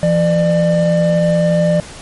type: tone pair together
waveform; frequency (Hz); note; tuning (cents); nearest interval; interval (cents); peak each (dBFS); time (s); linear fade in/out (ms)
triangle; 169.2 / 598.6; E3 / D5; +45 / +33; octave + minor seventh; 2188; -11; 0.03-1.8; 0
effects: pink hiss -34 dBFS RMS until 2.01 s + MP3 48 kbps